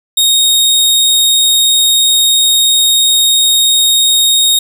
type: tone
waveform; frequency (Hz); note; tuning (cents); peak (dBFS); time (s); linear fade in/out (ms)
sawtooth; 3729; A#7; 0; -4; 0.17-4.59; 5
effects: none

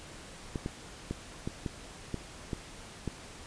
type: clicks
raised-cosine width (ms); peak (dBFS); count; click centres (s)
3; -20; 8; 0.558 / 0.661 / 1.11 / 1.475 / 1.662 / 2.143 / 2.532 / 3.077
effects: pink hiss -48 dBFS RMS until 3.46 s + resampled to 22050 Hz

